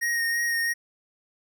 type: tone with vibrato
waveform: square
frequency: 1864.7 Hz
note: A#6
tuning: in tune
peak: -24 dBFS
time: 0.01-0.74 s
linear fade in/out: 20 ms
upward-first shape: sine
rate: 3 Hz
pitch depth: 17 cents each way
effects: none